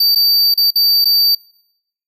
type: tone with dropouts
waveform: square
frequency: 4628 Hz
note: D8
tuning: 26 cents flat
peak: -10 dBFS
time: 0-1.35 s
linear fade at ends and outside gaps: 5 ms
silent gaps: 0.15-0.157 / 0.541-0.575 / 0.706-0.756 / 1.045-1.054 s
effects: noise-tail reverb RT60 0.8 s tail -25 dB re dry